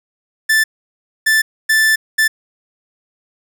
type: tone bursts at uneven times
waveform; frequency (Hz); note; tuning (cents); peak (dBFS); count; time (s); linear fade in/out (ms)
45% pulse; 1760; A6; 0; -10; 4; 0.49-0.64 / 1.26-1.42 / 1.69-1.96 / 2.18-2.28; 10
effects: none